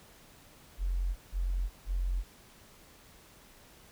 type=tone bursts; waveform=sine; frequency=44.66 Hz; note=F1; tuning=39 cents sharp; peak=-28 dBFS; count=3; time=0.78-2.24 s; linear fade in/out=50 ms; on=380 ms; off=160 ms; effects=pink hiss -57 dBFS RMS until 3.91 s